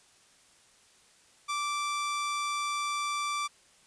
sawtooth tone, 1170 Hz, D6, 7 cents flat, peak -26 dBFS, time 1.48-3.48 s, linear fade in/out 20 ms, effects white hiss -61 dBFS RMS until 3.86 s + resampled to 22050 Hz

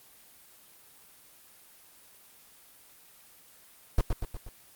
brown noise with echo, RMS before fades -21 dBFS, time 3.98-4.01 s, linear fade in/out 2 ms, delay 120 ms, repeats 4, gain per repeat -5 dB, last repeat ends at 4.49 s, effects white hiss -56 dBFS RMS until 4.75 s + Opus 24 kbps

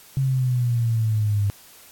sine exponential sweep, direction down, 136 to 100 Hz, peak -18 dBFS, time 0.17-1.5 s, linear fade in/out 0 ms, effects white hiss -48 dBFS RMS until 1.91 s + AAC 64 kbps

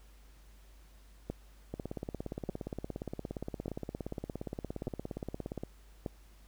two click trains, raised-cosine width 2 ms, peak -22 / -24 dBFS, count 5 / 68, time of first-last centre 1.3-6.062 / 1.74-5.635 s, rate 0.84 / 17.2 Hz, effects added 50 Hz sine -55 dBFS peak until 6.47 s + pink hiss -65 dBFS RMS until 6.47 s

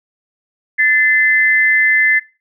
sine tone pair together, 1756 / 2055 Hz, A6 / C7, -4 / -32 cents, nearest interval minor third, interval 272 cents, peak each -12 dBFS, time 0.78-2.2 s, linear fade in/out 20 ms, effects noise-tail reverb RT60 0.3 s tail -19 dB re dry

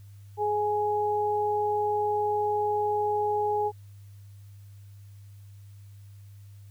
sine tone pair together, 420.1 / 833.4 Hz, G#4 / G#5, +20 / +6 cents, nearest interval octave, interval 1186 cents, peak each -27 / -26 dBFS, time 0.37-3.72 s, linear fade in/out 50 ms, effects added 100 Hz sine -45 dBFS peak until 6.7 s + white hiss -65 dBFS RMS until 6.7 s

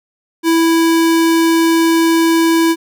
square tone, 329.6 Hz, E4, in tune, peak -10 dBFS, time 0.43-2.76 s, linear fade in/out 50 ms, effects none

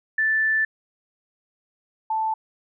sine tone pair in turn, 1760 / 880 Hz, A6 / A5, 0 / 0 cents, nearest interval octave, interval 1200 cents, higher first, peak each -18 / -21 dBFS, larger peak first, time 0.18-0.65 / 2.1-2.34 s, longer first, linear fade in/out 5 ms, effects none

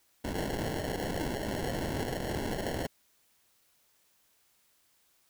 white noise with sample-and-hold, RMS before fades -34 dBFS, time 0.24-2.87 s, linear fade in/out 10 ms, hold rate 1225 Hz, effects white hiss -69 dBFS RMS until 5.29 s

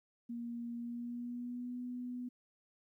sine tone with pitch glide, 236.2 to 247.2 Hz, A#3 to B3, +23 to +2 cents, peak -39 dBFS, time 0.29-2.29 s, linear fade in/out 10 ms, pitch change +79 cents, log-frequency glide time 0.76-1.79 s, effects 13-bit

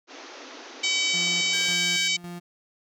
pink band-pass noise, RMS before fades -43 dBFS, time 0.07-1.77 s, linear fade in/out 50 ms, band 250 to 6500 Hz, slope 96 dB/octave
harmonic tone, 761 Hz, F#5, 48 cents sharp, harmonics 3 / 4 / 5 / 6 / 7 / 8 / 9 / 10, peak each -26 / -28 / -30 / -32 / -33 / -34 / -35 / -36 dBFS, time 0.83-2.17 s, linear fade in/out 10 ms
35% pulse tone with tremolo, 174.61 Hz, F3, in tune, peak -33 dBFS, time 1.13-2.4 s, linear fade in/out 20 ms, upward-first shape square, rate 1.8 Hz, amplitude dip 65%
sawtooth tone, 1602 Hz, G6, 37 cents sharp, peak -30 dBFS, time 1.53-2.08 s, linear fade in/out 5 ms
effects none

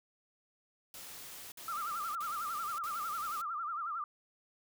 white noise bursts, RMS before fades -48 dBFS, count 4, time 0.94-3.416 s, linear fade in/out 2 ms, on 580 ms, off 52 ms
sine tone with vibrato, 1274 Hz, D#6, 41 cents sharp, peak -35 dBFS, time 1.68-4.04 s, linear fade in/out 2 ms, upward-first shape sine, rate 11 Hz, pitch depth 140 cents each way
effects none

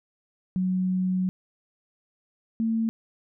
sine tone pair in turn, 185 / 225.2 Hz, F#3 / A3, 0 / +40 cents, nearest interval minor third, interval 340 cents, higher second, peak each -22 dBFS, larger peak neither, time 0.56-1.29 / 2.6-2.89 s, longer first, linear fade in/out 0 ms, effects none

